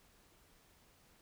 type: silence
effects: pink hiss -67 dBFS RMS until 1.21 s